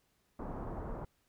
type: low-pass noise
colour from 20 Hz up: pink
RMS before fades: -41 dBFS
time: 0.39-1.05 s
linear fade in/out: 5 ms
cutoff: 1100 Hz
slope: 24 dB/octave
effects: pink hiss -75 dBFS RMS until 1.28 s